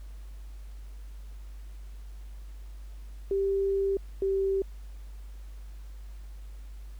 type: tone pair in turn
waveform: sine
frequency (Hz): 392 / 388.4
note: G4 / G4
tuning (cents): 0 / -16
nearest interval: unison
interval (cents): 16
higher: first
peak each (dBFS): -24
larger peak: neither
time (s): 3.31-3.97 / 4.22-4.62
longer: first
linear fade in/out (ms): 2
effects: added 50 Hz sine -40 dBFS peak until 6.99 s + pink hiss -61 dBFS RMS until 6.99 s